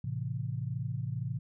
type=chord; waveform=sine; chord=A minor; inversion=none; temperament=just; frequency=110 / 132 / 165 Hz; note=A2 / C3 / E3; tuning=0 / +16 / +2 cents; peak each=-36 / -35 / -40 dBFS; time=0.04-1.39 s; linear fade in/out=5 ms; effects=none